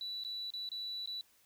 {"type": "tone with dropouts", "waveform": "sine", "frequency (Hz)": 3951, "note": "B7", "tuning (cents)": 0, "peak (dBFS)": -37, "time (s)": [0.01, 1.21], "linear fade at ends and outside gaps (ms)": 1, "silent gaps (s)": [[0.237, 0.248], [0.504, 0.537], [0.69, 0.717], [1.059, 1.074]], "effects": ["tanh soft clip ceiling -34 dBFS", "white hiss -68 dBFS RMS until 1.45 s"]}